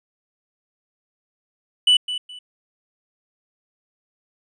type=tone with echo; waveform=triangle; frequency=2972 Hz; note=F#7; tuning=7 cents sharp; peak=-10 dBFS; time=1.87-1.97 s; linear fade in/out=5 ms; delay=210 ms; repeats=2; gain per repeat=-12 dB; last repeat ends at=2.39 s; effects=resampled to 22050 Hz